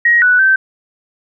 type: tone with pitch steps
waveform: sine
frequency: 1889 / 1481 / 1550 Hz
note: A#6 / F#6 / G6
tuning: +22 / +1 / -20 cents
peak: -7 dBFS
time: 0.05-0.56 s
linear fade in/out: 5 ms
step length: 170 ms
effects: none